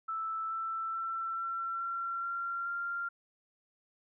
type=tone with pitch steps; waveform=sine; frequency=1318.5 / 1330 / 1341.5 / 1353.2 / 1365 / 1376.9 / 1388.9 Hz; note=E6 / E6 / E6 / E6 / F6 / F6 / F6; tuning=0 / +15 / +30 / +45 / -40 / -25 / -10 cents; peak=-33 dBFS; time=0.08-3.09 s; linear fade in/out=10 ms; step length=430 ms; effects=none